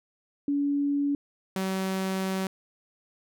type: tone pair in turn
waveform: sine / sawtooth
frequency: 284.8 / 190.08 Hz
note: C#4 / F#3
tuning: +47 / +47 cents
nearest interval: perfect fifth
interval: 700 cents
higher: first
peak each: -23 dBFS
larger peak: neither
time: 0.48-1.15 / 1.56-2.47 s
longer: second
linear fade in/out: 2 ms
effects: none